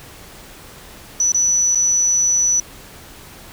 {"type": "tone with dropouts", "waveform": "sine", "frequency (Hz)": 5940, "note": "F#8", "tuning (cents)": 6, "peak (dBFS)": -13, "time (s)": [1.2, 2.6], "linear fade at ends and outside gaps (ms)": 2, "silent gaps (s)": [[1.32, 1.345], [1.749, 1.755]], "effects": ["pink hiss -40 dBFS RMS until 3.52 s"]}